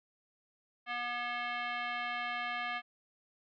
sine tone with frequency modulation, 242.2 Hz, B3, 34 cents flat, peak -34 dBFS, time 0.86-2.82 s, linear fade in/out 50 ms, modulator 967 Hz, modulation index 2.6, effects none

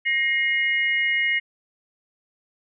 sine tone cluster, 1874 / 2139 / 2890 Hz, A#6 / C7 / F#7, +9 / +38 / -41 cents, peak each -24 / -21 / -30 dBFS, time 0.05-1.4 s, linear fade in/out 20 ms, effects none

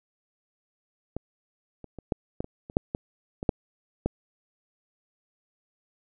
clicks, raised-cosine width 2 ms, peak -18 / -28 / -26 / -11 / -15 / -25 / -27 / -7 / -15 / -19 / -7 / -11 dBFS, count 12, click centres 1.166 / 1.843 / 1.987 / 2.122 / 2.405 / 2.444 / 2.699 / 2.769 / 2.949 / 3.429 / 3.492 / 4.06 s, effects none

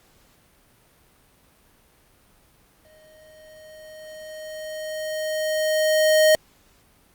square tone with exponential growth, 622.3 Hz, D#5, in tune, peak -13 dBFS, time 2.85-6.35 s, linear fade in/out 0 ms, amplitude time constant 760 ms, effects pink hiss -58 dBFS RMS until 7.14 s + Opus 48 kbps

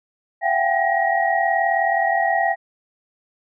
sine tone cluster, 676 / 762 / 801 / 1895 Hz, E5 / G5 / G5 / A#6, +43 / -49 / +37 / +28 cents, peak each -22 dBFS, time 0.41-2.56 s, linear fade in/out 50 ms, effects none

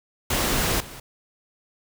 pink noise with level steps, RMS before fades -23 / -40 dBFS, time 0.3-1 s, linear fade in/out 5 ms, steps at 0.8 s, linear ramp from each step 5 ms, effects none

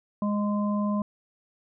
harmonic tone, 206.6 Hz, G#3, 9 cents flat, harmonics 1 / 3 / 5, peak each -24 / -34 / -34 dBFS, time 0.22-1.02 s, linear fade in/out 2 ms, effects none

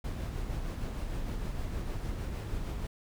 brown noise with tremolo, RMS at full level -34 dBFS, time 0.04-2.87 s, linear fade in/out 5 ms, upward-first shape sine, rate 6.5 Hz, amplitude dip 30%, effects none

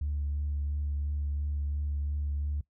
sine tone with vibrato, 72.6 Hz, D2, 19 cents flat, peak -28 dBFS, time 0.01-2.61 s, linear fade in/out 5 ms, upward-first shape triangle, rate 2.9 Hz, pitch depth 21 cents each way, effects noise-tail reverb RT60 0.1 s tail -19 dB re dry + tanh soft clip ceiling -25 dBFS

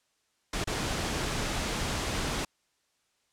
pink noise with dropouts, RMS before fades -31 dBFS, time 0.53-2.45 s, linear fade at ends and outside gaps 5 ms, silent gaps 0.642-0.672 s, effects white hiss -73 dBFS RMS until 3.32 s + low-pass 8000 Hz 12 dB/octave

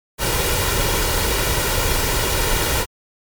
pink noise with comb filter, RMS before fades -19 dBFS, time 0.18-2.86 s, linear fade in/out 50 ms, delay 2.1 ms, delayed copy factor +0.55, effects MP3 96 kbps

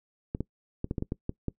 clicks, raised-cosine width 3 ms, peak -17 dBFS, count 9, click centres 0.349 / 0.406 / 0.844 / 0.911 / 0.982 / 1.024 / 1.121 / 1.294 / 1.483 s, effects noise-tail reverb RT60 0.1 s tail -22 dB re dry

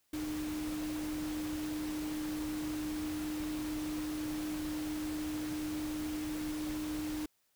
sine tone in noise, 305.1 Hz, D#4, 34 cents flat, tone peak -35 dBFS, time 0.13-7.26 s, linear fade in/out 5 ms, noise pink, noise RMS -45 dBFS, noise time 0.13-7.26 s, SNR +7 dB, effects white hiss -75 dBFS RMS until 7.55 s

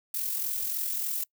violet noise with amplitude modulation, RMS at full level -29 dBFS, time 0.14-1.24 s, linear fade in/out 5 ms, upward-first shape sine, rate 43.4 Hz, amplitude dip 45%, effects noise-tail reverb RT60 0.1 s tail -24 dB re dry

